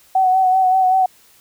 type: tone with vibrato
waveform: sine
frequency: 750 Hz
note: F#5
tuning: 23 cents sharp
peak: -11 dBFS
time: 0.15-1.06 s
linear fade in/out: 5 ms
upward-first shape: sine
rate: 5.2 Hz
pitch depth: 30 cents each way
effects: white hiss -51 dBFS RMS until 1.4 s